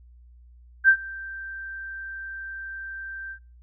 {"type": "tone with ADSR envelope", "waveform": "sine", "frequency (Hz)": 1568, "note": "G6", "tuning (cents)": 0, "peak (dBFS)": -10, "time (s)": [0.84, 3.39], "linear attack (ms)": 45, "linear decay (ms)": 77, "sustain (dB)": -23, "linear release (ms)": 80, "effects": ["noise-tail reverb RT60 0.3 s tail -21 dB re dry", "added 60 Hz sine -48 dBFS peak until 3.62 s"]}